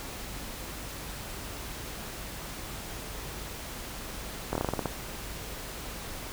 slowing click train, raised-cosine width 1 ms, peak -14 dBFS, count 9, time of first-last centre 4.53-4.858 s, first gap 23 ms, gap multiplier 1.16, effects added 50 Hz sine -46 dBFS peak until 6.32 s + pink hiss -40 dBFS RMS until 6.32 s

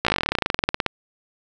slowing click train, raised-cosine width 0.3 ms, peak -3 dBFS, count 25, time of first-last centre 0.05-0.863 s, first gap 16 ms, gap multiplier 1.06, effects none

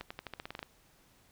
accelerating click train, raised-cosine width 0.3 ms, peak -24 dBFS, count 11, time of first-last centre 0.01-0.629 s, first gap 95 ms, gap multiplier 0.9, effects pink hiss -65 dBFS RMS until 1.31 s

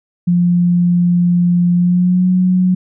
sine tone with pitch glide, 175.4 to 183.17 Hz, F3 to F#3, +8 to -17 cents, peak -9 dBFS, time 0.27-2.75 s, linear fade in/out 10 ms, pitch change +75 cents, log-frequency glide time 1.74-2.28 s, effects none

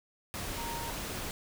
sine tone in noise, 930 Hz, A#5, 4 cents flat, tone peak -39 dBFS, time 0.58-0.9 s, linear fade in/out 0 ms, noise pink, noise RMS -38 dBFS, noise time 0.34-1.31 s, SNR -4 dB, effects none

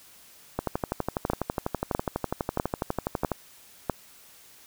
two click trains, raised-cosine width 1 ms, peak -10 / -12 dBFS, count 5 / 34, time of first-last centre 1.3-3.897 / 0.59-3.317 s, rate 1.54 / 12.1 Hz, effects white hiss -53 dBFS RMS until 4.66 s

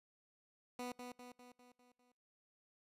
15% pulse tone with echo, 246.9 Hz, B3, in tune, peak -36 dBFS, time 0.79-0.92 s, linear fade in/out 2 ms, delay 200 ms, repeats 6, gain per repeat -5 dB, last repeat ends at 2.12 s, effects noise-tail reverb RT60 1.0 s tail -26 dB re dry + resampled to 32000 Hz

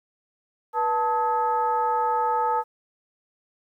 sine tone with frequency modulation, 880 Hz, A5, in tune, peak -20 dBFS, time 0.73-2.64 s, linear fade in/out 50 ms, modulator 394 Hz, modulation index 0.86, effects high-pass 300 Hz 12 dB/octave + 10-bit

